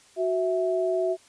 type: tone pair together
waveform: sine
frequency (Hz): 370.2 / 656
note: F#4 / E5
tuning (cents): +1 / -9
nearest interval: minor seventh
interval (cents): 990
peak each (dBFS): -25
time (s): 0.16-1.17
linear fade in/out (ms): 50
effects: white hiss -56 dBFS RMS until 1.28 s + resampled to 22050 Hz